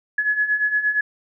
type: beating tone pair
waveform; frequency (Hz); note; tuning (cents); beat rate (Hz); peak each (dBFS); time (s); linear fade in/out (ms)
sine; 1691 / 1699.6; G#6 / G#6; +31 / +40; 8.6; -24 / -19; 0.18-1.01; 5
effects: none